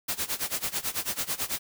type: noise with tremolo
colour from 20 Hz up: white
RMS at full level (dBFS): -28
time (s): 0.08-1.59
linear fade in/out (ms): 10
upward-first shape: sine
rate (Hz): 9.1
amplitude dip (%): 90
effects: none